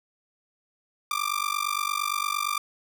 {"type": "tone with amplitude modulation", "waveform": "sawtooth", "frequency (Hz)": 1185, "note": "D6", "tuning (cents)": 15, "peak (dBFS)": -18, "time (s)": [1.11, 2.58], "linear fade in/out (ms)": 2, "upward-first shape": "sine", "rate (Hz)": 48.7, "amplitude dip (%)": 95, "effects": []}